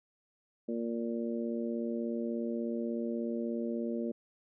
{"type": "harmonic tone", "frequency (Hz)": 116.54, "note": "A#2", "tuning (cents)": 0, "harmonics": [2, 3, 4, 5], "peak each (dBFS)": [-34, -38, -40, -42], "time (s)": [0.68, 4.12], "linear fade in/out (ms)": 10, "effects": []}